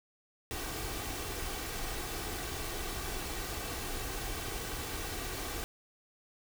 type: noise with comb filter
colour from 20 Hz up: pink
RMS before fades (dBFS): -38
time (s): 0.51-5.64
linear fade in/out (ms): 0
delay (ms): 2.6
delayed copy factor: +0.5
effects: none